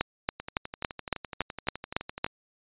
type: two click trains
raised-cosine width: 0.3 ms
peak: -9 / -20 dBFS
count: 9 / 23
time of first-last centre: 0.01-2.245 / 0.4-2.264 s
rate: 3.58 / 11.8 Hz
effects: resampled to 8000 Hz